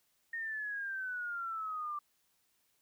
sine exponential sweep, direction down, 1853 to 1174.7 Hz, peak -36 dBFS, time 0.33-1.99 s, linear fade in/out 5 ms, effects white hiss -75 dBFS RMS until 2.81 s

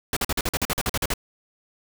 pink noise bursts, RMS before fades -24 dBFS, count 13, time 0.13-1.138 s, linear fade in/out 2 ms, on 36 ms, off 45 ms, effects none

